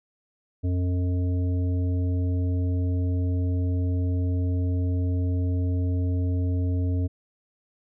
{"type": "harmonic tone", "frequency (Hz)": 90, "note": "F#2", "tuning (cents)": -47, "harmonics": [1, 3, 5, 7], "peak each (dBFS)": [-22, -31, -39, -44], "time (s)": [0.63, 7.08], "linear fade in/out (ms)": 20, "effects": []}